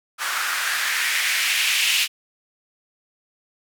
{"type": "noise with band-pass filter sweep", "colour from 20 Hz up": "blue", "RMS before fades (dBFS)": -22, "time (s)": [0.18, 2.08], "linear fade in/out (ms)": 50, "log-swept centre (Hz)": [1300, 2800], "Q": 2.7, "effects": []}